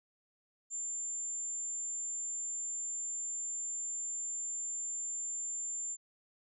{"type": "tone", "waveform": "sine", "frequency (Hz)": 7240, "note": "A8", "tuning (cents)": 48, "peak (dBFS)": -33, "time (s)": [0.7, 5.97], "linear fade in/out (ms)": 50, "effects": ["tanh soft clip ceiling -35 dBFS"]}